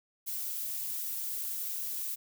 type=noise with flanger; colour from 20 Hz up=violet; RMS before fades=-36 dBFS; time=0.26-2.16 s; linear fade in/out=20 ms; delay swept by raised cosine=1.9 to 7.5 ms; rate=2.5 Hz; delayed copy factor=-0.7; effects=none